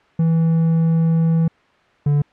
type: tone pair in turn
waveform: triangle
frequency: 163.8 / 145.26 Hz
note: E3 / D3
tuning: -11 / -19 cents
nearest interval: major second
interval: 208 cents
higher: first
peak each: -11 dBFS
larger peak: neither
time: 0.19-1.48 / 2.06-2.22 s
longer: first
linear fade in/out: 5 ms
effects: white hiss -54 dBFS RMS until 2.32 s + low-pass 2000 Hz 12 dB/octave